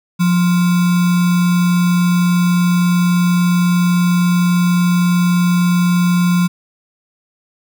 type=tone with sample-and-hold; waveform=sine; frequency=176.8 Hz; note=F3; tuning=22 cents sharp; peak=-10 dBFS; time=0.19-6.48 s; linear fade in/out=20 ms; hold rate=1225 Hz; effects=none